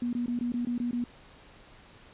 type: tone bursts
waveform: sine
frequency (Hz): 241.2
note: B3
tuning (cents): -41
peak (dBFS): -27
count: 8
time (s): 0.02-1.04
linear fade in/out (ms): 2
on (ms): 110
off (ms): 20
effects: pink hiss -54 dBFS RMS until 2.13 s + resampled to 8000 Hz